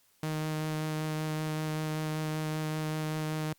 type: tone with vibrato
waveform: sawtooth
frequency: 155.3 Hz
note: D#3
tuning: 3 cents flat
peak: -27 dBFS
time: 0.23-3.53 s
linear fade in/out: 2 ms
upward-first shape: sine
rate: 5.2 Hz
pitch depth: 9 cents each way
effects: white hiss -67 dBFS RMS until 3.58 s + Opus 48 kbps